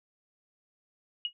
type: tone with exponential decay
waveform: sine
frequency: 2891 Hz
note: F#7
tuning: 41 cents flat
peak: -25 dBFS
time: 1.25-1.33 s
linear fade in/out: 1 ms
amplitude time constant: 16 ms
effects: none